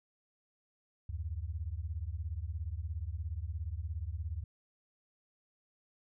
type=beating tone pair; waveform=sine; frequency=73.42 / 90.42 Hz; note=D2 / F#2; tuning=0 / -39 cents; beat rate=17 Hz; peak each=-38 / -39 dBFS; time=1.09-4.44 s; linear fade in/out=5 ms; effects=none